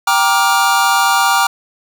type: chord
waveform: square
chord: G minor seventh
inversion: none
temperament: just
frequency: 784 / 940.8 / 1176 / 1411.2 Hz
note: G5 / Bb5 / D6 / F6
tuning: 0 / +16 / +2 / +18 cents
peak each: -17 dBFS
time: 0.07-1.47 s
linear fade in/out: 5 ms
effects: none